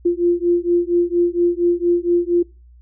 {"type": "beating tone pair", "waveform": "sine", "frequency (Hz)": [345.8, 350.1], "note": ["F4", "F4"], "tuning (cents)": [-17, 4], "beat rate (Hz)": 4.3, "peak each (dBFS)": -17, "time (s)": [0.05, 2.43], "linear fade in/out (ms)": 10, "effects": ["noise-tail reverb RT60 0.3 s tail -23 dB re dry", "added 60 Hz sine -43 dBFS peak until 2.81 s"]}